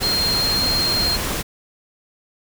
sine tone in noise, 4207 Hz, C8, 9 cents sharp, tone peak -18 dBFS, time 0.02-1.17 s, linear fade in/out 20 ms, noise pink, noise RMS -24 dBFS, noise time 0-1.43 s, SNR +3 dB, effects none

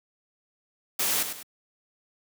white noise with echo, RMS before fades -26 dBFS, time 0.99-1.23 s, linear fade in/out 5 ms, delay 100 ms, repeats 2, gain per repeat -8 dB, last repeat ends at 1.43 s, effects high-pass 150 Hz 12 dB/octave

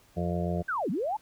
harmonic tone, 87.31 Hz, F2, in tune, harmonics 1 / 2 / 4 / 5 / 6 / 7 / 8, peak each -33 / -30 / -38 / -38 / -41 / -36 / -38 dBFS, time 0.16-0.63 s, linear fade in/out 20 ms
sine linear two-way sweep, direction down then up, 1618 to 159.3 to 901 Hz, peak -27 dBFS, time 0.68-1.17 s, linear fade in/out 10 ms, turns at 0.9 s
effects pink hiss -61 dBFS RMS until 1.21 s

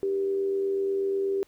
sine tone with amplitude modulation, 392 Hz, G4, in tune, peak -22 dBFS, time 0.03-1.43 s, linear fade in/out 0 ms, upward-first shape sine, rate 88.2 Hz, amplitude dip 40%, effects pink hiss -63 dBFS RMS until 1.47 s

